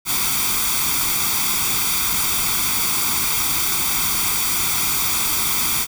white noise with comb filter, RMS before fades -20 dBFS, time 0.05-5.87 s, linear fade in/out 50 ms, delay 0.86 ms, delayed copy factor +0.75, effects none

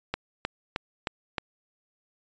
click train, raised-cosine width 0.3 ms, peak -12 dBFS, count 5, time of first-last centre 0.14-1.382 s, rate 3.22 Hz, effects resampled to 16000 Hz

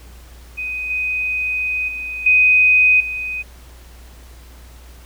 sine tone with level steps, 2503 Hz, D#7, 10 cents sharp, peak -22 / -18 / -24 / -9 / -22 dBFS, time 0.57-3.43 s, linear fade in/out 20 ms, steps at 0.9 / 1.88 / 2.26 / 3 s, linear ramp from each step 5 ms, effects added 60 Hz sine -39 dBFS peak until 5.05 s + pink hiss -47 dBFS RMS until 5.05 s

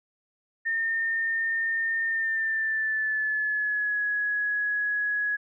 sine tone with pitch glide, 1818 to 1676.8 Hz, A#6 to G#6, -44 to +16 cents, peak -24 dBFS, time 0.65-5.37 s, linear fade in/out 20 ms, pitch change -140 cents, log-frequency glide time 2.06-4.01 s, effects none

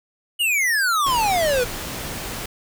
square exponential sweep, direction down, 2960 to 469.6 Hz, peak -18 dBFS, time 0.39-1.65 s, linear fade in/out 20 ms
pink noise, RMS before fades -30 dBFS, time 1.06-2.46 s, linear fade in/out 5 ms
effects none

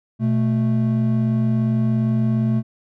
triangle tone pair together, 122.69 / 220 Hz, B2 / A3, -11 / 0 cents, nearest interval minor seventh, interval 1011 cents, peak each -17 dBFS, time 0.19-2.63 s, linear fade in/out 50 ms, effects none

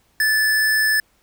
square tone, 1743 Hz, A6, 17 cents flat, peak -16 dBFS, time 0.2-1 s, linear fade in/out 2 ms, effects pink hiss -61 dBFS RMS until 1.22 s

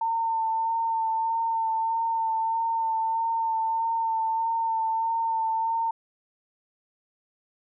sine tone with vibrato, 903 Hz, A5, 45 cents sharp, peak -23 dBFS, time 0.01-5.91 s, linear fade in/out 5 ms, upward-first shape sine, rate 1.6 Hz, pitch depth 18 cents each way, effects none

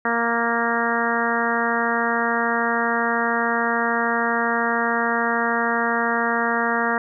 harmonic tone, 233.1 Hz, A#3, in tune, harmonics 1 / 2 / 3 / 4 / 5 / 6 / 7 / 8, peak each -27 / -27 / -27 / -27 / -27 / -27 / -27 / -27 dBFS, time 0.05-6.98 s, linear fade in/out 2 ms, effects none

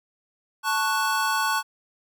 square chord, F# minor, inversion first, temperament equal, 880 / 1108.7 / 1480 Hz, A5 / C#6 / F#6, 0 / 0 / 0 cents, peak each -27 dBFS, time 0.63-1.63 s, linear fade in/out 50 ms, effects none

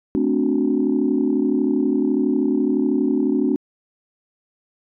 sine chord, D dominant seventh, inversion second, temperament equal, 220 / 261.6 / 293.7 / 370 Hz, A3 / C4 / D4 / F#4, 0 / 0 / 0 / 0 cents, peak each -23 / -20 / -20 / -23 dBFS, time 0.15-3.56 s, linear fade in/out 0 ms, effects tanh soft clip ceiling -8 dBFS

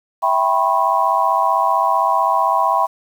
sine chord, C# half-diminished seventh, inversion first, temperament equal with one note detuned, 659.3 / 784 / 987.8 / 1083.4 Hz, E5 / G5 / B5 / C#6, 0 / 0 / 0 / -40 cents, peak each -21 / -19 / -17 / -19 dBFS, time 0.22-2.87 s, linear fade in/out 20 ms, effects 7-bit

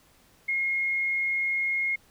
sine tone, 2150 Hz, C7, 47 cents sharp, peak -24 dBFS, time 0.48-1.96 s, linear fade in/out 10 ms, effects pink hiss -60 dBFS RMS until 2.1 s

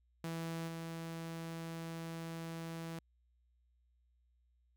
sawtooth tone with level steps, 164.81 Hz, E3, in tune, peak -35 / -38 dBFS, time 0.24-2.99 s, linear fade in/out 2 ms, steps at 0.67 s, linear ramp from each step 20 ms, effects added 60 Hz sine -70 dBFS peak until 4.76 s

